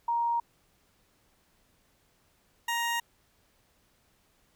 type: tone pair in turn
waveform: sine / 20% pulse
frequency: 938 / 938 Hz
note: A#5 / A#5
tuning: +11 / +11 cents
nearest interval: unison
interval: 0 cents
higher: neither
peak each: -25 / -23 dBFS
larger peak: second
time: 0.08-0.4 / 2.68-3 s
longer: neither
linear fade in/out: 5 ms
effects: pink hiss -68 dBFS RMS until 4.55 s